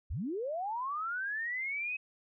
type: linear sweep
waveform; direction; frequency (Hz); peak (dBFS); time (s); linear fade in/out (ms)
sine; up; 46.25 to 2561; -33; 0.1-1.97; 10
effects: none